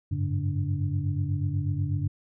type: tone cluster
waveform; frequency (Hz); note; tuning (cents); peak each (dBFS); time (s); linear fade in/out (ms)
sine; 93.9 / 102.1 / 141.9 / 290.1; F#2 / G#2 / C#3 / D4; +26 / -29 / +41 / -21; -29 / -30 / -29 / -38; 0.11-2.08; 10
effects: none